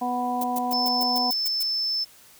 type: harmonic tone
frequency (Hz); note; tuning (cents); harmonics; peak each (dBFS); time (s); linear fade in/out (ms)
246.9; B3; 0; 1 / 2 / 3 / 4; -29 / -37 / -26 / -31; 0.01-1.31; 10
type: noise bursts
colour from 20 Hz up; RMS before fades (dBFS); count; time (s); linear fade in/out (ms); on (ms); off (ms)
violet; -30; 9; 0.41-1.631; 5; 29; 120
type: tone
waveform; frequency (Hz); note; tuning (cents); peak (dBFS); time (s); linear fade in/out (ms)
sine; 5274; E8; 0; -23; 0.72-2.05; 20
effects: white hiss -52 dBFS RMS until 2.39 s